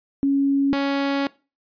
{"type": "tone pair in turn", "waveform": ["sine", "sawtooth"], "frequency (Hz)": [277.2, 278.3], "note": ["C#4", "C#4"], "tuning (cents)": [0, 7], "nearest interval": "unison", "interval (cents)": 7, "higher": "second", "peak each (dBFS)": -16, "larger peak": "neither", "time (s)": [[0.23, 0.73], [0.73, 1.27]], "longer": "second", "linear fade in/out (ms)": 0, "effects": ["noise-tail reverb RT60 0.3 s tail -20 dB re dry", "resampled to 11025 Hz"]}